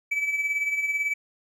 triangle tone with tremolo, 2300 Hz, D7, 37 cents flat, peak -19 dBFS, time 0.11-1.14 s, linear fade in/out 10 ms, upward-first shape sine, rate 18 Hz, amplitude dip 60%, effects tanh soft clip ceiling -16 dBFS

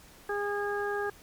harmonic tone, 408.7 Hz, G#4, 28 cents flat, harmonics 1 / 2 / 3 / 4, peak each -31 / -36 / -39 / -35 dBFS, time 0.29-1.1 s, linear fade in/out 5 ms, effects pink hiss -54 dBFS RMS until 1.22 s + MP3 96 kbps

